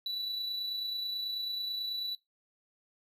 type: tone with amplitude modulation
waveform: triangle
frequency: 3951 Hz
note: B7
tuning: in tune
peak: -30 dBFS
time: 0.06-2.15 s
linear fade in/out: 2 ms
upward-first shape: sine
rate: 29.2 Hz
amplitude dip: 30%
effects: noise-tail reverb RT60 0.2 s tail -20 dB re dry